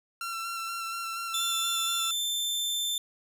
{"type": "tone with vibrato", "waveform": "sawtooth", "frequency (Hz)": 1355, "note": "E6", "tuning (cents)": 47, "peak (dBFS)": -29, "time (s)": [0.21, 2.11], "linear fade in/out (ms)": 2, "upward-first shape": "square", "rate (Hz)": 4.2, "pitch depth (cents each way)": 15}
{"type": "tone with pitch glide", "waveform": "sawtooth", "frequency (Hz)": [3520, 3553], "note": ["A7", "A7"], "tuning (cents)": [0, 16], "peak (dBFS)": -25, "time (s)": [1.34, 2.98], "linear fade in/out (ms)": 2, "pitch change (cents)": 16, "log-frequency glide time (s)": [2.02, 2.21]}
{"effects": []}